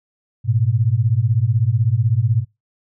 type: beating tone pair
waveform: sine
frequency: 105.5 / 121.5 Hz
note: G#2 / B2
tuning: +28 / -28 cents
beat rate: 16 Hz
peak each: -17 dBFS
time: 0.44-2.45 s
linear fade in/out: 50 ms
effects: noise-tail reverb RT60 0.2 s tail -21 dB re dry